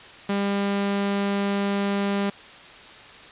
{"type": "tone", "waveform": "sawtooth", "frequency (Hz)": 200, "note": "G3", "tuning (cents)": 35, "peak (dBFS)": -18, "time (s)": [0.29, 2.3], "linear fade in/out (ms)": 5, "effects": ["white hiss -44 dBFS RMS until 3.31 s", "resampled to 8000 Hz"]}